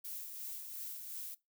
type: noise with tremolo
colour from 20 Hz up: violet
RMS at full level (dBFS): -43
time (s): 0.04-1.35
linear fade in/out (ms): 10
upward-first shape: sine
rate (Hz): 2.8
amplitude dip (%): 40
effects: noise-tail reverb RT60 0.2 s tail -20 dB re dry